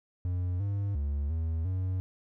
triangle tone with pitch steps, 89.8 / 100.2 / 71.5 / 81 / 92.9 Hz, F2 / G2 / D2 / E2 / F#2, +49 / +38 / -46 / -30 / +7 cents, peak -26 dBFS, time 0.25-2 s, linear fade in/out 0 ms, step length 350 ms, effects none

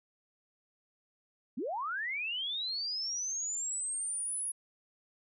sine linear sweep, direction up, 195.2 to 10548 Hz, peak -33 dBFS, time 1.57-4.52 s, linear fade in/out 10 ms, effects none

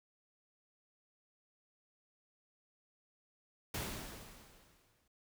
pink noise with exponential decay, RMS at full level -38 dBFS, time 3.74-5.08 s, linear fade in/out 5 ms, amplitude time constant 290 ms, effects none

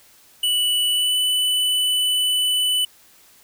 square tone with pitch glide, 2960 to 2989 Hz, F#7 to F#7, 0 to +17 cents, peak -18 dBFS, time 0.43-2.85 s, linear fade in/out 5 ms, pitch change +17 cents, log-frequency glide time 0.89-1.16 s, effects white hiss -52 dBFS RMS until 3.43 s

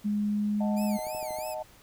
sine tone with pitch glide, 207.7 to 209.4 Hz, G#3 to G#3, 0 to +15 cents, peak -25 dBFS, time 0.04-0.98 s, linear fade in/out 20 ms, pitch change +15 cents, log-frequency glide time 0.29-0.82 s
sine chord, D# diminished, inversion none, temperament equal, 622.3 / 740 / 880 Hz, D#5 / F#5 / A5, 0 / 0 / 0 cents, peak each -34 / -39 / -39 dBFS, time 0.6-1.63 s, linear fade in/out 10 ms
5% pulse tone with vibrato, 2317 Hz, D7, 24 cents flat, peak -32 dBFS, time 0.76-1.55 s, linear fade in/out 20 ms, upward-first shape sine, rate 3.1 Hz, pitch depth 210 cents each way
click train, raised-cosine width 2 ms, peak -34 dBFS, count 6, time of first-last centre 0.99-1.387 s, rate 12.6 Hz
effects pink hiss -56 dBFS RMS until 1.82 s

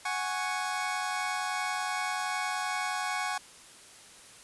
25% pulse chord, F# suspended second, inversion none, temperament equal, 740 / 830.6 / 1108.7 Hz, F#5 / G#5 / C#6, 0 / 0 / 0 cents, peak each -31 dBFS, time 0.05-3.38 s, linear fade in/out 5 ms, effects white hiss -52 dBFS RMS until 4.43 s + resampled to 24000 Hz

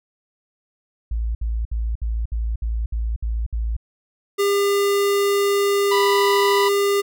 sine tone bursts, 56 Hz, A1, 31 cents sharp, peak -20 dBFS, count 9, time 1.11-3.766 s, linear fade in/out 5 ms, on 240 ms, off 62 ms
square tone, 401.8 Hz, G4, 43 cents sharp, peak -17 dBFS, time 4.38-7.02 s, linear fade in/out 20 ms
harmonic tone, 987.8 Hz, B5, in tune, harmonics 1 / 2 / 3 / 4 / 5, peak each -20 / -26 / -30 / -32 / -34 dBFS, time 5.91-6.69 s, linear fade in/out 10 ms
effects none

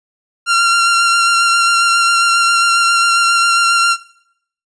sawtooth tone with vibrato, 1378 Hz, F6, 24 cents flat, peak -6 dBFS, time 0.46-3.97 s, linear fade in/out 50 ms, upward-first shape sine, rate 7.4 Hz, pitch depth 16 cents each way, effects noise-tail reverb RT60 0.7 s tail -21 dB re dry + resampled to 22050 Hz

